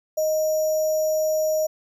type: tone with sample-and-hold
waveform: sine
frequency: 622.3 Hz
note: D#5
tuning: in tune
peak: -19 dBFS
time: 0.17-1.67 s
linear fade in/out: 10 ms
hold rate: 6300 Hz
effects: none